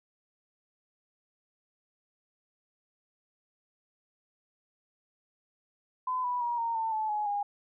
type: tone with pitch steps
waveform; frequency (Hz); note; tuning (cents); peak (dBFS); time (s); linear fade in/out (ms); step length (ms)
sine; 1015 / 983.8 / 953.6 / 924.3 / 895.9 / 868.4 / 841.8 / 815.9; B5 / B5 / A#5 / A#5 / A5 / A5 / G#5 / G#5; +47 / -7 / +39 / -15 / +31 / -23 / +23 / -31; -28; 6.07-7.43; 5; 170
effects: none